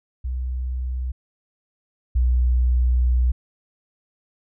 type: tone pair in turn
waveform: sine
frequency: 63.1 / 61.66 Hz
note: B1 / B1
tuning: +38 / -2 cents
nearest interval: unison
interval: 40 cents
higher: first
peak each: -23 / -15 dBFS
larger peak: second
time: 0.24-1.12 / 2.15-3.32 s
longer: second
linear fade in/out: 10 ms
effects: none

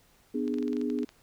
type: chord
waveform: sine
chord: G# diminished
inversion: first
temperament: just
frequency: 249.2 / 299 / 415.3 Hz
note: B3 / D4 / G#4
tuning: +16 / +31 / 0 cents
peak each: -30 / -32 / -34 dBFS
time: 0.34-1.05 s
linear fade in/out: 10 ms
type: clicks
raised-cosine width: 0.2 ms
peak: -29 dBFS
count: 12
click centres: 0.479 / 0.541 / 0.585 / 0.627 / 0.68 / 0.731 / 0.768 / 0.814 / 0.901 / 0.988 / 1.032 / 1.091 s
effects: pink hiss -63 dBFS RMS until 1.22 s

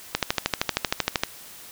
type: click train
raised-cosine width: 0.2 ms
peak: -3 dBFS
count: 15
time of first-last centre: 0.15-1.235 s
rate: 12.9 Hz
effects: white hiss -44 dBFS RMS until 1.71 s

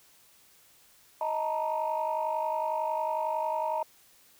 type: tone cluster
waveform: sine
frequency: 628 / 896 / 947 Hz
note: D#5 / A5 / A#5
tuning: +16 / +31 / +27 cents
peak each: -31 dBFS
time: 1.21-3.83 s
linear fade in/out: 2 ms
effects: tanh soft clip ceiling -21 dBFS + white hiss -60 dBFS RMS until 4.39 s

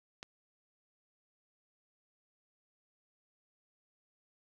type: click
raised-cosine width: 0.2 ms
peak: -26 dBFS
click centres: 0.229 s
effects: none

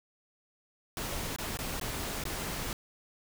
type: noise with dropouts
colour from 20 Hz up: pink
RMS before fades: -36 dBFS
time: 0.97-2.73 s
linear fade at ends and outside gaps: 1 ms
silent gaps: 1.362-1.385 / 1.572-1.589 / 1.798-1.812 / 2.238-2.253 s
effects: none

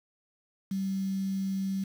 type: tone with quantisation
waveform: sine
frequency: 193 Hz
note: G3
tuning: 27 cents flat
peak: -28 dBFS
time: 0.71-1.84 s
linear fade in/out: 5 ms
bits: 8
effects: none

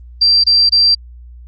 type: tone bursts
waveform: sine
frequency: 4710 Hz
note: D8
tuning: 4 cents sharp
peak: -7 dBFS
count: 3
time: 0.21-0.95 s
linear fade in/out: 10 ms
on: 230 ms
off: 25 ms
effects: added 60 Hz sine -33 dBFS peak until 1.47 s + Opus 32 kbps

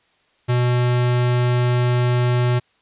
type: tone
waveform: square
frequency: 122.9 Hz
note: B2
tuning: 8 cents flat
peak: -16 dBFS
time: 0.48-2.6 s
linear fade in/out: 20 ms
effects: white hiss -61 dBFS RMS until 2.81 s + resampled to 8000 Hz

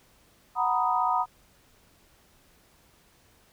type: chord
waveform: sine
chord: B major seventh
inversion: second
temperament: equal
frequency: 740 / 932.3 / 987.8 / 1244.5 Hz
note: F#5 / A#5 / B5 / D#6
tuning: 0 / 0 / 0 / 0 cents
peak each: -28 dBFS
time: 0.55-1.26 s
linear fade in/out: 50 ms
effects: pink hiss -61 dBFS RMS until 3.52 s

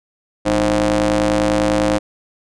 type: ring-modulated tone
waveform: sawtooth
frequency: 110 Hz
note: A2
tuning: in tune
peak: -7 dBFS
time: 0.45-1.99 s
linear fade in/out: 20 ms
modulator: 415 Hz
effects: resampled to 22050 Hz

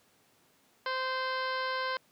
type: harmonic tone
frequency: 519 Hz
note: C5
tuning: 14 cents flat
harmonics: 1 / 2 / 3 / 4 / 5 / 6 / 7 / 8 / 9 / 10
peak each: -37 / -34 / -36 / -42 / -50 / -44 / -51 / -44 / -49 / -50 dBFS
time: 0.86-1.97 s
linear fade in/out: 2 ms
effects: pink hiss -66 dBFS RMS until 2.11 s + high-pass 150 Hz 12 dB/octave

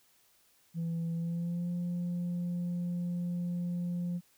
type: tone with pitch glide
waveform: sine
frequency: 166.7 to 175.29 Hz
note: E3 to F3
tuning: +20 to +7 cents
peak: -29 dBFS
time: 0.74-4.21 s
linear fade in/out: 50 ms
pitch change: +87 cents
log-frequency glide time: 1.14-1.7 s
effects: tanh soft clip ceiling -30 dBFS + white hiss -67 dBFS RMS until 4.37 s

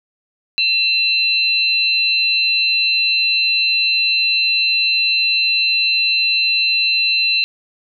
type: tone pair together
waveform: sine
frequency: 2700 / 4052 Hz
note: E7 / B7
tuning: +41 / +44 cents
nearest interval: perfect fifth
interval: 703 cents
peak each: -16 dBFS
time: 0.58-7.44 s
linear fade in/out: 0 ms
effects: none

